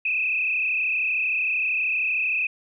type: tone with frequency modulation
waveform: sine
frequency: 2548 Hz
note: D#7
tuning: 41 cents sharp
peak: -21 dBFS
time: 0.05-2.47 s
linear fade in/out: 5 ms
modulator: 33 Hz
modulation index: 3
effects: none